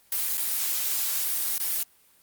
blue noise with dropouts, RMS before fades -27 dBFS, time 0.12-1.83 s, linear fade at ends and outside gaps 2 ms, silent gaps 0.373-0.377 / 1.581-1.599 s, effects white hiss -60 dBFS RMS until 2.22 s + Opus 32 kbps

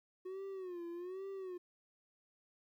triangle tone with vibrato, 365.2 Hz, F#4, 23 cents flat, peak -40 dBFS, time 0.25-1.58 s, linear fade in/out 10 ms, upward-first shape sine, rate 1.2 Hz, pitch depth 120 cents each way, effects 13-bit

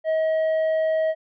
sine tone with tanh clipping, 636 Hz, D#5, 38 cents sharp, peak -20 dBFS, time 0.04-1.15 s, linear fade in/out 50 ms, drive 5 dB, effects none

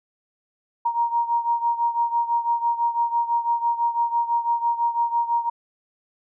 sine beating tone pair, 937 / 943 Hz, A#5 / A#5, +9 / +20 cents, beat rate 6 Hz, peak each -21 / -25 dBFS, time 0.85-5.5 s, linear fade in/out 10 ms, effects none

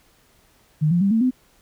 sine tone with pitch steps, 153.1 / 173.85 / 197.4 / 224.2 / 254.5 Hz, D#3 / F3 / G3 / A3 / C4, -28 / -8 / +12 / +33 / -48 cents, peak -15 dBFS, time 0.81-1.31 s, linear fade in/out 20 ms, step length 100 ms, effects pink hiss -58 dBFS RMS until 1.61 s

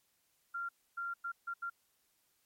sine tone bursts at uneven times, 1385 Hz, F6, 15 cents flat, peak -36 dBFS, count 5, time 0.54-0.69 / 0.97-1.14 / 1.24-1.32 / 1.47-1.54 / 1.62-1.7 s, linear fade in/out 10 ms, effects white hiss -75 dBFS RMS until 2.45 s + MP3 64 kbps

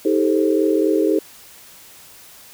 sine chord, A half-diminished seventh, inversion second, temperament just, 316.8 / 396 / 440 / 528 Hz, Eb4 / G4 / A4 / C5, +31 / +18 / 0 / +16 cents, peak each -18 / -19 / -20 / -24 dBFS, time 0.05-1.19 s, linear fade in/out 5 ms, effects white hiss -44 dBFS RMS until 2.53 s

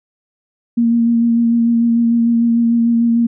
sine tone with vibrato, 233.1 Hz, A#3, in tune, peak -10 dBFS, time 0.77-3.27 s, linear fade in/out 10 ms, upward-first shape sine, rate 6.7 Hz, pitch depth 18 cents each way, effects none

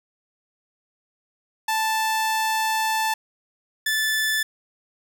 sawtooth tone pair in turn, 880 / 1748.9 Hz, A5 / A6, 0 / -11 cents, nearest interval octave, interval 1189 cents, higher second, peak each -17 dBFS, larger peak neither, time 1.68-3.14 / 3.86-4.43 s, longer first, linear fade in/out 5 ms, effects none

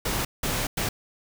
pink noise bursts at uneven times, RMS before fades -27 dBFS, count 3, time 0.05-0.25 / 0.43-0.67 / 0.77-0.89 s, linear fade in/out 5 ms, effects none

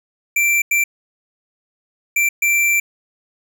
square tone bursts at uneven times, 2349 Hz, D7, in tune, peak -14 dBFS, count 4, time 0.36-0.62 / 0.71-0.84 / 2.16-2.29 / 2.42-2.8 s, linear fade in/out 5 ms, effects none

